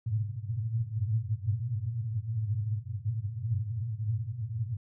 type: band-pass noise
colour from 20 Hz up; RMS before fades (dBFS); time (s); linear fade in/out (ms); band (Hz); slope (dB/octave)
white; -32; 0.06-4.77; 5; 100 to 120; 96
effects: none